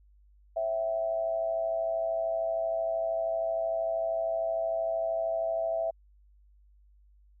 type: tone with amplitude modulation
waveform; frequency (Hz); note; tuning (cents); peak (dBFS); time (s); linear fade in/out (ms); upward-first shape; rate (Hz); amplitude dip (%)
sine; 659.3; E5; 0; -24; 0.56-5.91; 10; sine; 113; 65
effects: added 50 Hz sine -57 dBFS peak until 7.4 s